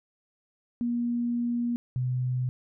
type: tone pair in turn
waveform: sine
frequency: 238.6 / 126.39 Hz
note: A#3 / B2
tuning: +41 / +40 cents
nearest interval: major seventh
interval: 1101 cents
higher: first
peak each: -25 dBFS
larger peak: neither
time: 0.81-1.76 / 1.96-2.49 s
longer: first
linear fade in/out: 0 ms
effects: none